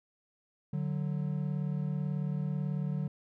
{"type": "tone pair together", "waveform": "triangle", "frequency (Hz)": [147.1, 185.33], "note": ["D3", "F#3"], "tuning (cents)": [3, 3], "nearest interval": "major third", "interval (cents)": 400, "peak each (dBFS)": [-30, -33], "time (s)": [0.73, 3.08], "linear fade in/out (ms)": 5, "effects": []}